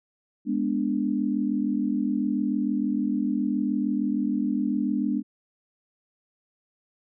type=chord; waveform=sine; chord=G# diminished; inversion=none; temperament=equal; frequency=207.7 / 246.9 / 293.7 Hz; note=G#3 / B3 / D4; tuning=0 / 0 / 0 cents; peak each=-27 dBFS; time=0.45-5.23 s; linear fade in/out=50 ms; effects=none